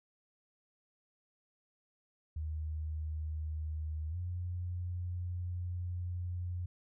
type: tone with pitch glide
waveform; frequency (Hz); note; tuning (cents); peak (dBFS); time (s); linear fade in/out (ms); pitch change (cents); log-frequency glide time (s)
sine; 77.78 to 88.83; D#2 to F2; 0 to +30; -35; 2.36-6.66; 5; +230; 4.1-4.16
effects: none